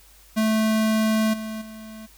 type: tone with level steps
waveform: square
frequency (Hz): 218.7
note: A3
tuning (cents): -10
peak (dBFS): -19 / -30 / -38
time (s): 0.36-2.07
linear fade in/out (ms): 20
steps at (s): 1.33 / 1.61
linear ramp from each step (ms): 10
effects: added 50 Hz sine -53 dBFS peak until 2.17 s + white hiss -53 dBFS RMS until 2.17 s

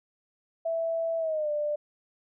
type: tone with pitch glide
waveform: sine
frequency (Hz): 659.3 to 594.2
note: E5 to D5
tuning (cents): 0 to +20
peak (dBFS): -26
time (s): 0.65-1.76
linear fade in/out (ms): 10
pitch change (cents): -180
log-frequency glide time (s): 1.18-1.5
effects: none

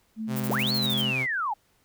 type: tone with pitch glide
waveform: sine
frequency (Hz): 220 to 210.9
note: A3 to G#3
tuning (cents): 0 to +27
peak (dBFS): -29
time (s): 0.16-1.14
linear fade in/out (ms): 50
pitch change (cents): -73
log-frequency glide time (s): 0.29-0.36
type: tone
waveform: sawtooth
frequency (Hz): 130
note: C3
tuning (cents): -11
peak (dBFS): -26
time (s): 0.27-1.27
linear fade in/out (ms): 50
type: noise with tremolo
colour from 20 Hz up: violet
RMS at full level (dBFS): -35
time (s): 0.36-1.05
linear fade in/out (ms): 5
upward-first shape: square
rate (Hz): 13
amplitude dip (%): 80
type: linear two-way sweep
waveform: sine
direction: up then down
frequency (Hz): 150.1 to 4448 to 773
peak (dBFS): -25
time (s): 0.49-1.54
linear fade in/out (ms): 10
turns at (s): 0.72
effects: pink hiss -66 dBFS RMS until 1.84 s

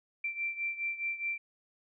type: beating tone pair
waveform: sine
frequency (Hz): 2349 / 2353.8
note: D7 / D7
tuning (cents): 0 / +3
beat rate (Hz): 4.8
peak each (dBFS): -34 / -38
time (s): 0.24-1.38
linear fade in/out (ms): 5
effects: none

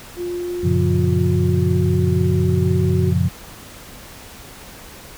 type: tone with pitch glide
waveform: sine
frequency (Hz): 352 to 370.1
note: F4 to F#4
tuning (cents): +14 to 0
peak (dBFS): -22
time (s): 0.16-3.14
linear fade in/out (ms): 50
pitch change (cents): +86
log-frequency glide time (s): 0.35-2.66
type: chord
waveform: sine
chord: Gb major seventh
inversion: none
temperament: equal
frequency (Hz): 92.5 / 116.54 / 138.59 / 174.61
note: Gb2 / Bb2 / Db3 / F3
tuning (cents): 0 / 0 / 0 / 0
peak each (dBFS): -18 / -23 / -21 / -20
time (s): 0.63-3.29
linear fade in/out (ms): 10
effects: pink hiss -39 dBFS RMS until 5.17 s

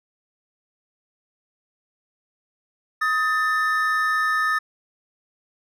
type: tone pair together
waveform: triangle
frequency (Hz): 1258 / 1779.1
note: D#6 / A6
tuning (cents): +19 / +19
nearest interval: tritone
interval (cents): 600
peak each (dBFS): -20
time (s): 3.01-4.59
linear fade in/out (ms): 10
effects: none

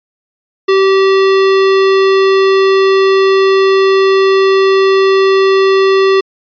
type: tone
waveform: square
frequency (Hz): 386.4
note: G4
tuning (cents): -25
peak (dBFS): -7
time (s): 0.68-6.21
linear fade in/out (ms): 10
effects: resampled to 11025 Hz

